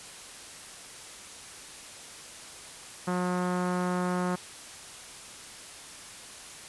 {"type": "tone with low-pass filter", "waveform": "sawtooth", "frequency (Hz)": 180, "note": "F#3", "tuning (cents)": -47, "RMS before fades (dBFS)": -29, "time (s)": [3.07, 4.36], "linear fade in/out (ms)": 10, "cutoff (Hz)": 1300, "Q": 2, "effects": ["white hiss -45 dBFS RMS until 6.68 s", "resampled to 24000 Hz"]}